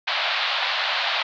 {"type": "band-pass noise", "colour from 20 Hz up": "white", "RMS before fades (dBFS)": -24, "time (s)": [0.07, 1.23], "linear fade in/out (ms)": 10, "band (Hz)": [600, 4200], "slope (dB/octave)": 48, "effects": []}